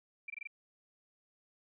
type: tone bursts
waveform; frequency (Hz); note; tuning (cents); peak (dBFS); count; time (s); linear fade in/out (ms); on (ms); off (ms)
sine; 2349; D7; 0; -39; 5; 0.28-0.473; 5; 21; 22
effects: none